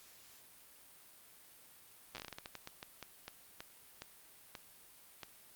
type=slowing click train; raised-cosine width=0.2 ms; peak=-27 dBFS; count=20; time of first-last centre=2.15-5.233 s; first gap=8 ms; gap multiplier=1.28; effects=white hiss -60 dBFS RMS until 5.55 s + Opus 48 kbps